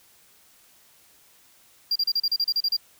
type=tone bursts; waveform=triangle; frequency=4768 Hz; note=D8; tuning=25 cents sharp; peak=-19 dBFS; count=11; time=1.91-2.767 s; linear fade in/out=5 ms; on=47 ms; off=34 ms; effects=white hiss -57 dBFS RMS until 2.99 s